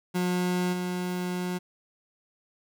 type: tone with level steps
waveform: 30% pulse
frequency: 180.1 Hz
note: F#3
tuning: 46 cents flat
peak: -22 / -26 dBFS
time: 0.14-1.59 s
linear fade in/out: 20 ms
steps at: 0.72 s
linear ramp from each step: 20 ms
effects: none